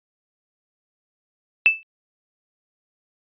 sine tone with exponential decay, 2637 Hz, E7, in tune, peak -7 dBFS, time 1.66-1.83 s, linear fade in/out 0 ms, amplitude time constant 35 ms, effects resampled to 8000 Hz

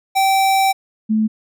square / sine tone pair in turn, 775 / 217.5 Hz, G5 / A3, -20 / -20 cents, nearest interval octave + minor seventh, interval 2200 cents, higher first, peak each -13 dBFS, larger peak neither, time 0.15-0.73 / 1.09-1.28 s, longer first, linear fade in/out 20 ms, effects none

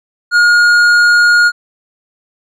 triangle tone with tanh clipping, 1430 Hz, F6, 41 cents sharp, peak -7 dBFS, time 0.31-1.52 s, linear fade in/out 50 ms, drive 13 dB, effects none

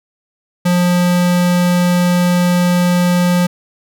square tone, 177.3 Hz, F3, 26 cents sharp, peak -11 dBFS, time 0.65-3.47 s, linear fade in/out 10 ms, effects none

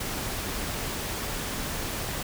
pink noise, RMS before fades -32 dBFS, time 0-2.23 s, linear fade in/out 5 ms, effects none

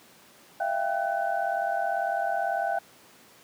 sine tone cluster, 649 / 689 / 787 / 1503 Hz, E5 / F5 / G5 / F#6, -27 / -24 / +7 / +27 cents, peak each -32 / -29 / -29 / -34 dBFS, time 0.6-2.79 s, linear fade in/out 5 ms, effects pink hiss -54 dBFS RMS until 3.43 s + high-pass 200 Hz 12 dB/octave

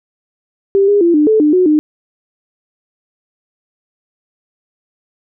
sine tone with pitch steps, 393.8 / 408.2 / 341.5 / 299.9 / 435.7 / 299.9 / 366.3 / 303.8 Hz, G4 / G#4 / F4 / D4 / A4 / D4 / F#4 / D#4, +8 / -30 / -39 / +36 / -17 / +36 / -17 / -41 cents, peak -7 dBFS, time 0.75-1.79 s, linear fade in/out 0 ms, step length 130 ms, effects none

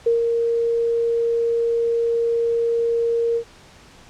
sine tone with ADSR envelope, 465.1 Hz, A#4, 4 cents flat, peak -13 dBFS, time 0.06-3.44 s, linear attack 8 ms, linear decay 130 ms, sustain -4 dB, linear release 77 ms, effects pink hiss -47 dBFS RMS until 4.09 s + low-pass 7000 Hz 12 dB/octave

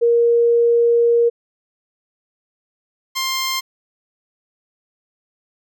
sine / 10% pulse tone pair in turn, 470 / 1055.1 Hz, A#4 / C6, +14 / +14 cents, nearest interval octave + major second, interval 1400 cents, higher second, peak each -11 dBFS, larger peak neither, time 0.01-1.3 / 3.15-3.61 s, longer first, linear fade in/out 20 ms, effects none

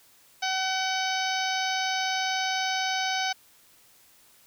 harmonic tone with a mistuned harmonic, 757 Hz, F#5, 39 cents sharp, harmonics 1 / 2 / 3 / 4 / 5 / 6 / 7 / 8, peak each -29 / -32 / -34 / -35 / -36 / -37 / -37 / -38 dBFS, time 0.42-3.33 s, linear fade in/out 10 ms, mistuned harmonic 7, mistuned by -16 cents, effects white hiss -58 dBFS RMS until 4.46 s

